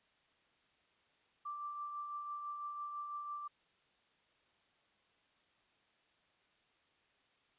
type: tone with tremolo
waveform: sine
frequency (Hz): 1174.7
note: D6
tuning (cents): 0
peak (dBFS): -39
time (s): 1.45-3.48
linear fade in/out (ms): 10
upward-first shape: triangle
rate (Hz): 6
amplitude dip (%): 40
effects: white hiss -73 dBFS RMS until 7.58 s + resampled to 8000 Hz